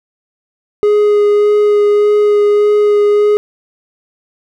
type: tone with vibrato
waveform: triangle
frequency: 415.3 Hz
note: G#4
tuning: in tune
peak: -5 dBFS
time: 0.83-3.37 s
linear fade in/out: 0 ms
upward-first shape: sine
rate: 1.7 Hz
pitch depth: 10 cents each way
effects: none